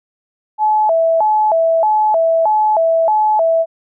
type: tone with vibrato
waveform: sine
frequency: 750 Hz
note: F#5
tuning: 23 cents sharp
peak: -10 dBFS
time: 0.58-3.66 s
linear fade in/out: 50 ms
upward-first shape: square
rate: 1.6 Hz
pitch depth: 230 cents each way
effects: none